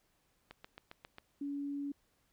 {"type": "click train", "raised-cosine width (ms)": 0.3, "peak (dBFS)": -32, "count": 6, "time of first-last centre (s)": [0.51, 1.184], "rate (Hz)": 7.42}
{"type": "tone", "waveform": "sine", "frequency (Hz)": 283.6, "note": "C#4", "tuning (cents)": 40, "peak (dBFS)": -36, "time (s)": [1.41, 1.92], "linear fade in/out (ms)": 5}
{"effects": ["pink hiss -75 dBFS RMS until 2.32 s"]}